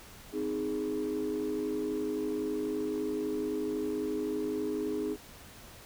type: chord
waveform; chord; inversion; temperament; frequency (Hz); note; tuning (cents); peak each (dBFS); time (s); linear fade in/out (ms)
sine; Ab major; first; just; 259.6 / 311.5 / 415.3; C4 / Eb4 / Ab4; -13 / +2 / 0; -36 / -33 / -32; 0.32-5.17; 50
effects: tanh soft clip ceiling -25 dBFS + pink hiss -51 dBFS RMS until 5.85 s